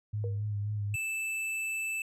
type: tone with vibrato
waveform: sine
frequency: 103.83 Hz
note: G#2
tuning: in tune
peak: -30 dBFS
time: 0.13-0.96 s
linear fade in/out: 10 ms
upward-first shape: sine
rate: 3.8 Hz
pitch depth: 35 cents each way
type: tone with exponential decay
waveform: sine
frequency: 473.1 Hz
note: A#4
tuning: 26 cents sharp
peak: -34 dBFS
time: 0.24-0.45 s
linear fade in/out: 1 ms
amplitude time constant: 44 ms
type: tone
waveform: square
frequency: 2637 Hz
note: E7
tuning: in tune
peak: -32 dBFS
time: 0.94-2.02 s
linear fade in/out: 2 ms
effects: low-pass 12000 Hz 12 dB/octave